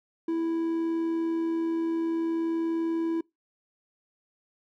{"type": "tone with amplitude modulation", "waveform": "triangle", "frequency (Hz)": 329.6, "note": "E4", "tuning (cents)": 0, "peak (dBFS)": -22, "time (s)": [0.28, 3.21], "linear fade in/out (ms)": 5, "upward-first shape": "sine", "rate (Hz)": 80.5, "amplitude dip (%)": 25, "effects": ["noise-tail reverb RT60 0.2 s tail -25 dB re dry"]}